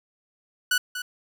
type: tone with echo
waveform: sawtooth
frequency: 1480 Hz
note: F#6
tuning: in tune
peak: -16 dBFS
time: 0.71-0.78 s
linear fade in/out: 5 ms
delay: 240 ms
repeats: 1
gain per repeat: -10 dB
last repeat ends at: 1.02 s
effects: none